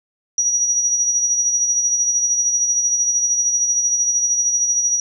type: tone with tremolo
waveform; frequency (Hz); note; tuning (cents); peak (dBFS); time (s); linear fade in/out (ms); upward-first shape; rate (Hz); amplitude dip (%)
sine; 5790; F#8; -38; -13; 0.38-5; 2; sine; 13; 45
effects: none